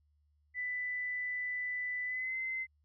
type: tone with pitch glide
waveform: sine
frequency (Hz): 1990 to 2061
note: B6 to C7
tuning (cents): +13 to -27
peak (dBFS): -34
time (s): 0.54-2.67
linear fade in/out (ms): 50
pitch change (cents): +60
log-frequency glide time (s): 2.05-2.36
effects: added 74 Hz sine -69 dBFS peak until 2.84 s